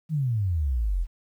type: exponential sweep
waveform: sine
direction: down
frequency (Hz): 164.81 to 38.89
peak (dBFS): -22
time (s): 0.09-1.07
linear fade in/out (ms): 50
effects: 10-bit